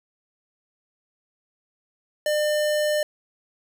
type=tone; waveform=square; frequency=600 Hz; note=D5; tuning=37 cents sharp; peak=-21 dBFS; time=2.26-3.03 s; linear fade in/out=2 ms; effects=none